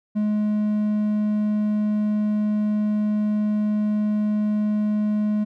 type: tone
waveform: triangle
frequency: 210.8 Hz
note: G#3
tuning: 26 cents sharp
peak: -17 dBFS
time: 0.15-5.45 s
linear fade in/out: 20 ms
effects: none